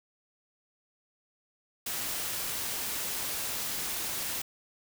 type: noise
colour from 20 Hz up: white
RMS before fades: -34 dBFS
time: 1.86-4.42 s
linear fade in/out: 5 ms
effects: none